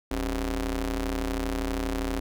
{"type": "ring-modulated tone", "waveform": "sawtooth", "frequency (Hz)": 115.5, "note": "A#2", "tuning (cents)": -16, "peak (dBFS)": -20, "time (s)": [0.11, 2.2], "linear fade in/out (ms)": 5, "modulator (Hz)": 157, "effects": []}